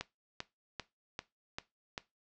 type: click train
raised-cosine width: 0.2 ms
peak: -20 dBFS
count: 6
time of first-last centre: 0.01-1.979 s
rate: 2.54 Hz
effects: noise-tail reverb RT60 0.2 s tail -17 dB re dry + low-pass 6000 Hz 12 dB/octave